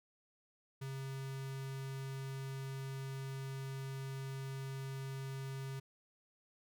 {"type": "tone with notch filter", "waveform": "square", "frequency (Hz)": 134.7, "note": "C#3", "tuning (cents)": -49, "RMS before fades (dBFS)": -43, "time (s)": [0.81, 5.8], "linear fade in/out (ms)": 10, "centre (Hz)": 610, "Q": 1.8, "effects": []}